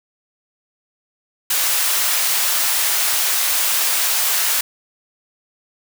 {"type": "high-pass noise", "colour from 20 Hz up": "white", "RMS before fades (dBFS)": -18, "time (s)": [1.5, 4.61], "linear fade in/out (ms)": 5, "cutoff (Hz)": 770, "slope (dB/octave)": 12, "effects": []}